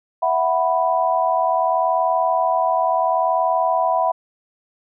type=chord; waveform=sine; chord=E suspended second; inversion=none; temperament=equal; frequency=659.3 / 740 / 987.8 Hz; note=E5 / F#5 / B5; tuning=0 / 0 / 0 cents; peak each=-20 dBFS; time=0.22-4.12 s; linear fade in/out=10 ms; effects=none